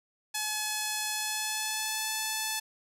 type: tone with pitch glide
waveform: 5% pulse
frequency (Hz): 854 to 871.9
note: G#5 to A5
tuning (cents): +48 to -16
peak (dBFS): -18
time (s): 0.34-2.6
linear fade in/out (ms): 10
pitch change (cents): +36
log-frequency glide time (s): 1.12-2.12
effects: none